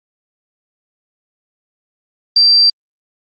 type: tone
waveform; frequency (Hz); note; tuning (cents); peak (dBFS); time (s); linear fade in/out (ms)
sine; 4699; D8; 0; -6; 2.36-2.7; 5
effects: Opus 24 kbps